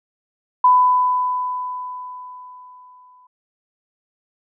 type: tone with exponential decay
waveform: sine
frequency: 1000 Hz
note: B5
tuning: 21 cents sharp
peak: -8 dBFS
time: 0.64-3.27 s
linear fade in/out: 5 ms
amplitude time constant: 570 ms
effects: none